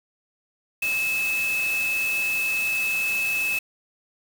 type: tone in noise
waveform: sine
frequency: 2600 Hz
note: E7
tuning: 24 cents flat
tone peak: -22 dBFS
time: 0.82-3.59 s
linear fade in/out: 5 ms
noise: white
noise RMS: -34 dBFS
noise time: 0.82-3.59 s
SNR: +9 dB
effects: none